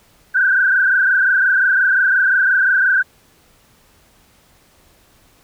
sine tone with frequency modulation, 1540 Hz, G6, 31 cents flat, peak -11 dBFS, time 0.34-3.03 s, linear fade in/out 20 ms, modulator 25.7 Hz, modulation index 2.7, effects pink hiss -53 dBFS RMS until 5.43 s

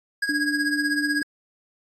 square tone with tremolo, 1646 Hz, G#6, 16 cents flat, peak -20 dBFS, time 0.22-1.23 s, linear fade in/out 5 ms, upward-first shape triangle, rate 16 Hz, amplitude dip 80%
sine tone, 294.4 Hz, D4, 4 cents sharp, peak -25 dBFS, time 0.29-1.22 s, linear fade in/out 2 ms
effects low-pass 8000 Hz 12 dB/octave + AAC 64 kbps

